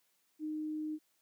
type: tone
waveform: sine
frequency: 307.9 Hz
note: D#4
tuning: 18 cents flat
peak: -35 dBFS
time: 0.39-0.99 s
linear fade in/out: 50 ms
effects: white hiss -75 dBFS RMS until 1.21 s + high-pass 150 Hz 12 dB/octave